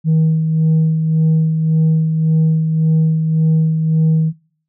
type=tone with tremolo; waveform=sine; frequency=159.2 Hz; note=D#3; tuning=40 cents sharp; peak=-7 dBFS; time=0.04-4.33 s; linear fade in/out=50 ms; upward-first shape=sine; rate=1.8 Hz; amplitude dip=50%; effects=noise-tail reverb RT60 0.5 s tail -21 dB re dry + tanh soft clip ceiling -8 dBFS